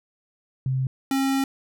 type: tone pair in turn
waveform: sine / square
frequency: 131.3 / 270.3 Hz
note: C3 / C#4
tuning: +6 / -44 cents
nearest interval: octave + minor second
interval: 1250 cents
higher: second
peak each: -21 dBFS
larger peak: neither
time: 0.66-0.87 / 1.11-1.44 s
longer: second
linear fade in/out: 2 ms
effects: none